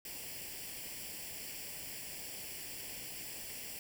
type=noise with comb filter; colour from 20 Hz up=white; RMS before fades=-45 dBFS; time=0.05-3.79 s; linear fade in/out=2 ms; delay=0.39 ms; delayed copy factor=+0.75; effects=none